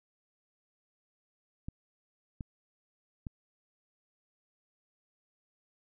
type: clicks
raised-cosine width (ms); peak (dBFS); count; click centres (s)
5; -26; 3; 1.685 / 2.408 / 3.268
effects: none